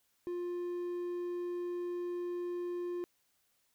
triangle tone, 352.1 Hz, F4, 14 cents sharp, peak -33 dBFS, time 0.27-3.04 s, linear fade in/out 0 ms, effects white hiss -75 dBFS RMS until 3.74 s

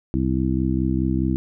harmonic tone, 64.8 Hz, C2, 16 cents flat, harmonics 1 / 2 / 3 / 4 / 5, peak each -25 / -25 / -25 / -25 / -25 dBFS, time 0.14-1.36 s, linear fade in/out 0 ms, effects none

